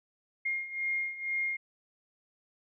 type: beating tone pair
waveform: sine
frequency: 2129 / 2131.1 Hz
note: C7 / C7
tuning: +30 / +31 cents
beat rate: 2.1 Hz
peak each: -36 / -32 dBFS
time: 0.45-1.57 s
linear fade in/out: 10 ms
effects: none